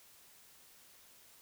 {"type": "silence", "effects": ["white hiss -61 dBFS RMS until 1.41 s"]}